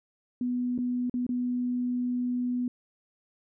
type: tone with dropouts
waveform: sine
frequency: 246.9 Hz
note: B3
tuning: in tune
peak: -26 dBFS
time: 0.41-2.68 s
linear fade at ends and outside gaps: 2 ms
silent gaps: 0.779-0.787 / 1.097-1.14 / 1.266-1.291 s
effects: none